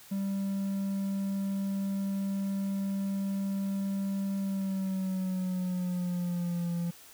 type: tone with pitch glide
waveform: triangle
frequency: 196 to 171.62 Hz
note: G3 to F3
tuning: 0 to -30 cents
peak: -27 dBFS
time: 0.11-6.91 s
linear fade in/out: 10 ms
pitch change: -230 cents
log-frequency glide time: 4.39-6.71 s
effects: white hiss -53 dBFS RMS until 7.13 s